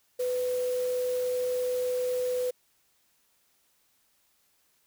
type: tone in noise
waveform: sine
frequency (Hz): 500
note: B4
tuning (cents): +21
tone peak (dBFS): -26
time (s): 0.19-2.51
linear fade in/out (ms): 10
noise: white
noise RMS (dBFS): -44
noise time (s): 0.19-2.51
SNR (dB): +15
effects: white hiss -69 dBFS RMS until 4.86 s